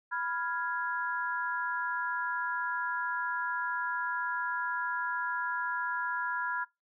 sine chord, F diminished, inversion second, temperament equal, 987.8 / 1396.9 / 1661.2 Hz, Cb6 / F6 / Ab6, 0 / 0 / 0 cents, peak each -35 / -35 / -35 dBFS, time 0.11-6.65 s, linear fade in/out 20 ms, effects noise-tail reverb RT60 0.2 s tail -21 dB re dry

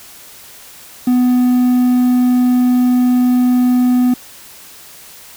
triangle tone with quantisation, 248.8 Hz, B3, 13 cents sharp, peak -7 dBFS, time 1.07-4.14 s, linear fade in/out 5 ms, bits 6, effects white hiss -38 dBFS RMS until 5.36 s

